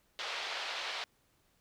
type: band-pass noise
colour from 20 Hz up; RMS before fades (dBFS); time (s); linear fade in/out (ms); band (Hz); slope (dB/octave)
white; -39; 0.19-1.04; 0; 490 to 4200; 24
effects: pink hiss -72 dBFS RMS until 1.6 s